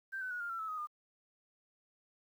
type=tone with pitch steps; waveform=sine; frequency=1568 / 1511.1 / 1456.3 / 1403.4 / 1352.5 / 1303.4 / 1256.1 / 1210.5 Hz; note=G6 / F#6 / F#6 / F6 / E6 / E6 / D#6 / D#6; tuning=0 / +36 / -28 / +8 / +44 / -20 / +16 / -48 cents; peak=-37 dBFS; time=0.12-0.872 s; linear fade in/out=20 ms; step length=94 ms; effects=11-bit